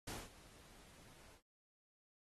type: noise with ADSR envelope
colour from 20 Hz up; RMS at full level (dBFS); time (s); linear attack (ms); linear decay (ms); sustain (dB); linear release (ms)
pink; -45; 0.07-1.42; 7; 210; -18; 90
effects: AAC 32 kbps